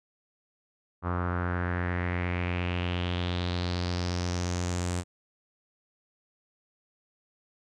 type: tone with low-pass filter sweep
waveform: sawtooth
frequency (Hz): 88.6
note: F2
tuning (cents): +25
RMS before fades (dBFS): -30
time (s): 1.02-5.04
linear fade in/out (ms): 50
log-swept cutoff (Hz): 1200 to 8200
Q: 3.9
effects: none